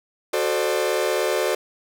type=chord; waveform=40% pulse; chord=D dominant seventh; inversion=first; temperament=equal with one note detuned; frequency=370 / 440 / 523.3 / 599.7 Hz; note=F#4 / A4 / C5 / D5; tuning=0 / 0 / 0 / +36 cents; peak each=-25 dBFS; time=0.33-1.55 s; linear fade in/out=5 ms; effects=none